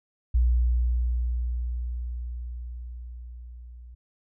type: tone with level ramp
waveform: sine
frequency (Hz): 60.2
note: B1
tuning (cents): -44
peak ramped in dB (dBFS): -17 to -42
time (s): 0.34-3.95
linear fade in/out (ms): 10
effects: none